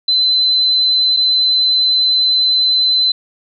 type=tone with dropouts; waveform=sine; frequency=4045 Hz; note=B7; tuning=41 cents sharp; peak=-10 dBFS; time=0.08-3.12 s; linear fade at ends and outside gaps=5 ms; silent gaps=1.166-1.17 s; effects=none